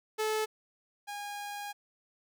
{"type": "tone pair in turn", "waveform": "sawtooth", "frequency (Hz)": [433.4, 818.2], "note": ["A4", "G#5"], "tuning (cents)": [-26, -26], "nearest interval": "major seventh", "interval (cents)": 1100, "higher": "second", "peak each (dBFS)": [-25, -34], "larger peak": "first", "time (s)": [[0.18, 0.46], [1.07, 1.73]], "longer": "second", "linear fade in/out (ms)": 20, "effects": []}